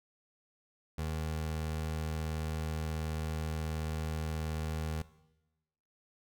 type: tone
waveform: 25% pulse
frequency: 78.6 Hz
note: D#2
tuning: 18 cents sharp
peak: -30 dBFS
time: 0.98-5.02 s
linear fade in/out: 5 ms
effects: noise-tail reverb RT60 1.0 s tail -18 dB re dry